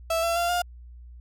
35% pulse tone with pitch steps, 659.3 / 674.7 / 690.5 / 706.6 Hz, E5 / E5 / F5 / F5, 0 / +40 / -20 / +20 cents, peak -21 dBFS, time 0.1-0.62 s, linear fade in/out 5 ms, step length 130 ms, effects added 60 Hz sine -42 dBFS peak until 1.2 s

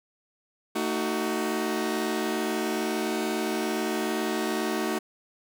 sawtooth chord, D# diminished, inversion second, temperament just, 224 / 311.1 / 373.4 Hz, A3 / D#4 / F#4, +31 / 0 / +16 cents, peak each -27 / -27 / -26 dBFS, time 0.75-4.99 s, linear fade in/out 10 ms, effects none

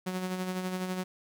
sawtooth tone with tremolo, 184.4 Hz, F#3, 6 cents flat, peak -26 dBFS, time 0.06-1.04 s, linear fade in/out 10 ms, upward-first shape sine, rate 12 Hz, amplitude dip 45%, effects none

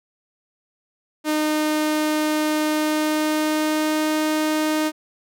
sawtooth tone with pitch glide, 306.3 to 309 Hz, D#4 to D#4, -27 to -12 cents, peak -15 dBFS, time 1.24-4.92 s, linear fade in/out 50 ms, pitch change +15 cents, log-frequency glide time 2.71-4.08 s, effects none

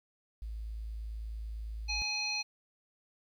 sine tone, 54.5 Hz, A1, 16 cents flat, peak -37 dBFS, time 0.42-2.02 s, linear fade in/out 0 ms
harmonic tone, 838 Hz, G#5, 15 cents sharp, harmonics 1 / 3 / 5 / 7, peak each -45 / -35 / -35 / -43 dBFS, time 1.88-2.43 s, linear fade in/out 20 ms
effects 11-bit

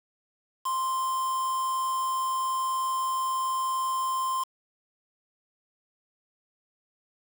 triangle tone with quantisation, 1046.5 Hz, C6, in tune, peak -24 dBFS, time 0.65-4.44 s, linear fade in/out 10 ms, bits 6, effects none

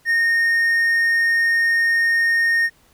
triangle tone, 1844 Hz, A#6, 19 cents flat, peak -13 dBFS, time 0.05-2.7 s, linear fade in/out 50 ms, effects pink hiss -56 dBFS RMS until 2.93 s

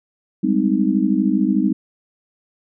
sine chord, Ab major seventh, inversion third, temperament just, 194.67 / 207.7 / 259.6 / 311.5 Hz, G3 / Ab3 / C4 / Eb4, -12 / 0 / -13 / +2 cents, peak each -20 dBFS, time 0.43-1.73 s, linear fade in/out 10 ms, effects none

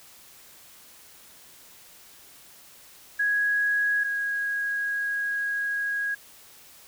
sine tone pair in turn, 1661.2 / 1647.8 Hz, G#6 / G#6, 0 / -14 cents, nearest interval unison, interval 14 cents, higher first, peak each -21 / -25 dBFS, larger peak first, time 3.19-4.04 / 4.04-6.15 s, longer second, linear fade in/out 10 ms, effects white hiss -51 dBFS RMS until 6.87 s

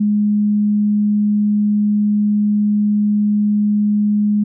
sine tone, 208.3 Hz, G#3, 5 cents sharp, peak -12 dBFS, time 0-4.44 s, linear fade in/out 10 ms, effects none

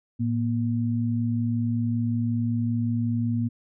sine tone pair together, 111.99 / 237.3 Hz, A2 / A#3, +31 / +31 cents, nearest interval octave + minor second, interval 1300 cents, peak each -25 dBFS, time 0.19-3.49 s, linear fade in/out 20 ms, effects none

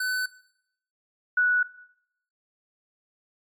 square / sine tone pair in turn, 1507 / 1473.4 Hz, F#6 / F#6, +31 / -8 cents, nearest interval unison, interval 39 cents, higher first, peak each -26 / -18 dBFS, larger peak second, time 0-0.26 / 1.37-1.63 s, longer neither, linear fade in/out 5 ms, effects noise-tail reverb RT60 0.7 s tail -17 dB re dry + MP3 64 kbps

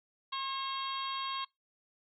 harmonic tone with a mistuned harmonic, 542 Hz, C#5, 39 cents flat, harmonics 2 / 3 / 4 / 5 / 6 / 7 / 8, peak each -36 / -50 / -49 / -47 / -42 / -45 / -47 dBFS, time 0.32-1.45 s, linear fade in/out 10 ms, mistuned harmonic 2, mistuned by -15 cents, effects noise-tail reverb RT60 0.2 s tail -24 dB re dry

